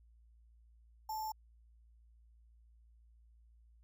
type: tone with sample-and-hold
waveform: sine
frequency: 870 Hz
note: A5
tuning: 20 cents flat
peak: -37 dBFS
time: 1.09-1.32 s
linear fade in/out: 5 ms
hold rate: 6300 Hz
effects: added 57 Hz sine -61 dBFS peak until 3.83 s